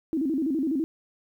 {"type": "tone with vibrato", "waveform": "sine", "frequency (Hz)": 292.8, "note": "D4", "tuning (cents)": -5, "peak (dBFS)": -23, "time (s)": [0.13, 0.84], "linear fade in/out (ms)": 0, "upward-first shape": "square", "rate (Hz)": 12, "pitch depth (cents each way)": 170, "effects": ["10-bit"]}